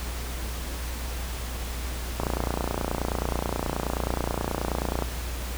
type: click train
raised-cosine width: 1 ms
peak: -12 dBFS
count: 84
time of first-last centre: 2.2-5.023 s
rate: 29.4 Hz
effects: added 60 Hz sine -31 dBFS peak until 5.57 s + pink hiss -37 dBFS RMS until 5.57 s

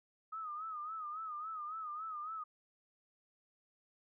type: tone with vibrato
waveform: sine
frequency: 1254 Hz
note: D#6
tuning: 13 cents sharp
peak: -40 dBFS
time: 0.32-2.44 s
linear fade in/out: 10 ms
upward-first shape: sine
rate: 3.6 Hz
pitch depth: 89 cents each way
effects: none

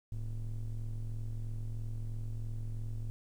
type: ring-modulated tone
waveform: triangle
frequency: 65.41 Hz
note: C2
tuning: in tune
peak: -30 dBFS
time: 0.12-3.1 s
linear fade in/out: 0 ms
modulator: 43.9 Hz
effects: 11-bit

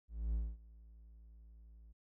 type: tone with ADSR envelope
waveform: triangle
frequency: 55.8 Hz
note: A1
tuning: 25 cents sharp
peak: -30 dBFS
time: 0.08-1.93 s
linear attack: 260 ms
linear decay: 230 ms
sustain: -23 dB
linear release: 16 ms
effects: none

